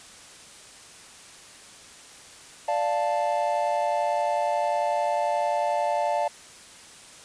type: chord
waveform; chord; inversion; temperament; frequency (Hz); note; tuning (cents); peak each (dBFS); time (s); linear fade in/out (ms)
triangle; D minor; none; equal; 587.3 / 698.5 / 880; D5 / F5 / A5; 0 / 0 / 0; -25; 2.68-6.28; 5
effects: white hiss -47 dBFS RMS until 7.24 s + resampled to 22050 Hz